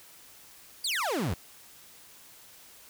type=exponential sweep; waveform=30% pulse; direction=down; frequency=4978 to 72.7 Hz; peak=-25 dBFS; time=0.84-1.34 s; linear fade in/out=5 ms; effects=white hiss -53 dBFS RMS until 2.89 s